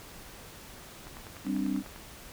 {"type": "click train", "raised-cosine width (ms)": 0.5, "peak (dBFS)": -30, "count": 10, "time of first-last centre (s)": [1.07, 1.961], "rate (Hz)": 10.1}
{"type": "chord", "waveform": "sine", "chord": "G suspended fourth", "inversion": "none", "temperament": "equal", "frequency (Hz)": [196, 261.6, 293.7], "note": ["G3", "C4", "D4"], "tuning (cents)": [0, 0, 0], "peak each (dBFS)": -32, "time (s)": [1.44, 1.83], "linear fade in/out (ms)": 50}
{"effects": ["pink hiss -48 dBFS RMS until 2.32 s"]}